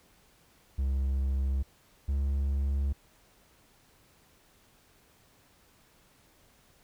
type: tone pair in turn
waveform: triangle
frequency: 67.2 / 69.33 Hz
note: C2 / C#2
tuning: +47 / +1 cents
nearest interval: minor second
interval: 54 cents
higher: second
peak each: -24 dBFS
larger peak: neither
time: 0.78-1.63 / 2.08-2.93 s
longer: neither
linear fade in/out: 10 ms
effects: pink hiss -63 dBFS RMS until 6.83 s